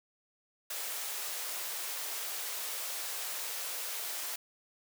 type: high-pass noise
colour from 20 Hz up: white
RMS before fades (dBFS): -38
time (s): 0.7-4.36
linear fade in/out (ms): 5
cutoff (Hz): 430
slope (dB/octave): 24
effects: none